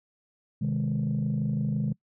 sine chord, Ab major, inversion first, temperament just, 129.78 / 155.74 / 207.7 Hz, C3 / Eb3 / Ab3, -14 / +2 / 0 cents, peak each -28 dBFS, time 0.61-1.93 s, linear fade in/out 10 ms, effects noise-tail reverb RT60 0.1 s tail -24 dB re dry + tanh soft clip ceiling -20 dBFS

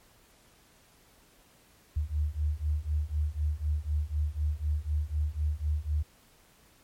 sine beating tone pair, 73.3 / 77.3 Hz, D2 / D#2, -3 / -11 cents, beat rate 4 Hz, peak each -30 dBFS, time 1.96-6.03 s, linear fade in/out 10 ms, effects pink hiss -61 dBFS RMS until 6.83 s + MP3 64 kbps

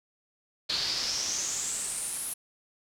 brown noise with band-pass filter sweep, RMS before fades -32 dBFS, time 0.69-2.34 s, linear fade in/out 10 ms, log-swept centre 4200 to 11000 Hz, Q 6.1, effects none

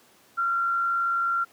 sine tone with frequency modulation, 1375 Hz, F6, 27 cents flat, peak -22 dBFS, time 0.37-1.45 s, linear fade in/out 20 ms, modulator 81.4 Hz, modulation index 0.31, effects pink hiss -57 dBFS RMS until 1.52 s + high-pass 200 Hz 12 dB/octave

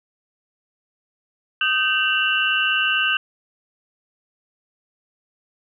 sine tone cluster, 1242 / 1546 / 2722 / 2933 Hz, D#6 / G6 / F7 / F#7, -3 / -24 / -45 / -16 cents, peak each -27 / -21 / -22 / -23 dBFS, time 1.61-3.17 s, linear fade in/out 2 ms, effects none

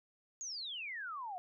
sine exponential sweep, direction down, 6800 to 698.5 Hz, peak -40 dBFS, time 0.41-1.38 s, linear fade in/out 0 ms, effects none

